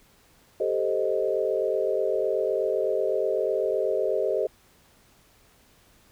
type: chord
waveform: sine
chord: A half-diminished seventh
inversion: third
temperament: equal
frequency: 392 / 440 / 523.3 / 622.3 Hz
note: G4 / A4 / C5 / Eb5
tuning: 0 / 0 / 0 / 0 cents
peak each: -28 dBFS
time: 0.6-4.47 s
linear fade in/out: 5 ms
effects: pink hiss -59 dBFS RMS until 6.11 s